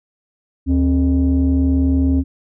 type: tone pair together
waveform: sine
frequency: 75.54 / 266.7 Hz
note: D2 / C4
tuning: +49 / +33 cents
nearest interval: octave + minor seventh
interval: 2184 cents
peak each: -13 dBFS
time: 0.66-2.24 s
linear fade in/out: 50 ms
effects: tanh soft clip ceiling -9 dBFS